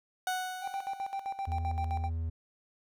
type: tone with exponential decay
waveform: 30% pulse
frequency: 740 Hz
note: F#5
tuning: in tune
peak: -26 dBFS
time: 0.27-1.52 s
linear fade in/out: 2 ms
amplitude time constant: 270 ms
type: tone with tremolo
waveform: triangle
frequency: 784 Hz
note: G5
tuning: in tune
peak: -30 dBFS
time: 0.61-2.1 s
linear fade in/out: 50 ms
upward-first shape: square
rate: 7.7 Hz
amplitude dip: 75%
type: tone with vibrato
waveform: triangle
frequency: 81.3 Hz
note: E2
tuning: 23 cents flat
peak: -29 dBFS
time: 1.47-2.3 s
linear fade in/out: 10 ms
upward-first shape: sine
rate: 1.8 Hz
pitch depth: 15 cents each way
effects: none